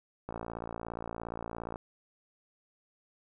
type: click train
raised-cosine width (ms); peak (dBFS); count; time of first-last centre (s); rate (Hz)
1; -24; 85; 0.29-1.759; 57.2
effects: none